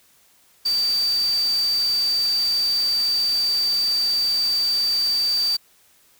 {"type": "tone in noise", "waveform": "sine", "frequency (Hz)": 4639, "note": "D8", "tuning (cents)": -22, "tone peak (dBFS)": -18, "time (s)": [0.65, 5.57], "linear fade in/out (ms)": 10, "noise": "white", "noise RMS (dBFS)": -35, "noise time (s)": [0.65, 5.57], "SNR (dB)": 14, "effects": ["white hiss -57 dBFS RMS until 6.19 s"]}